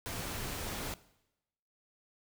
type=noise; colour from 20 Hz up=pink; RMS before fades=-39 dBFS; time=0.06-0.94 s; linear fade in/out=0 ms; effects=noise-tail reverb RT60 0.9 s tail -19 dB re dry